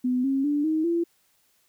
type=tone with pitch steps; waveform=sine; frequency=251.1 / 270.7 / 291.8 / 314.5 / 339.1 Hz; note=B3 / C#4 / D4 / D#4 / E4; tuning=+29 / -41 / -11 / +19 / +49 cents; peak=-21 dBFS; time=0.04-1.04 s; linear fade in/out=10 ms; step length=200 ms; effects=white hiss -66 dBFS RMS until 1.68 s